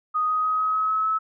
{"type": "tone with pitch steps", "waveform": "sine", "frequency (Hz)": [1244.5, 1253.2, 1261.9, 1270.6, 1279.5, 1288.4, 1297.3], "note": ["D#6", "D#6", "D#6", "D#6", "D#6", "E6", "E6"], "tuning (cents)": [0, 12, 24, 36, 48, -40, -28], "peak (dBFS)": -20, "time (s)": [0.14, 1.19], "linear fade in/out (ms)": 20, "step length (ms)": 150, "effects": []}